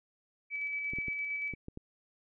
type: tone with tremolo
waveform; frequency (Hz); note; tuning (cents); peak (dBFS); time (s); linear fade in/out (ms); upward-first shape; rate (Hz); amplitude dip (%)
sine; 2295; D7; -40; -32; 0.5-1.55; 50; square; 8.7; 25
type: clicks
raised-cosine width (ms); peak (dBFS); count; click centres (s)
3; -29; 6; 0.935 / 0.986 / 1.083 / 1.537 / 1.684 / 1.774
effects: none